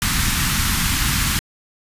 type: band-stop noise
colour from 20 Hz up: pink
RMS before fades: -19 dBFS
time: 0.02-1.39 s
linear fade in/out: 0 ms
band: 240 to 1100 Hz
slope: 24 dB/octave
effects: resampled to 32000 Hz